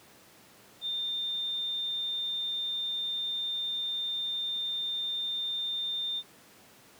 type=tone; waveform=sine; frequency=3610 Hz; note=A7; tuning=44 cents sharp; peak=-30 dBFS; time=0.81-6.23 s; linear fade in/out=50 ms; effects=pink hiss -56 dBFS RMS until 6.99 s + high-pass 150 Hz 12 dB/octave